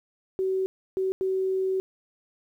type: tone bursts at uneven times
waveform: sine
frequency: 379.1 Hz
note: F#4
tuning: 42 cents sharp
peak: -23 dBFS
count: 3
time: 0.39-0.66 / 0.97-1.12 / 1.21-1.8 s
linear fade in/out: 0 ms
effects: 10-bit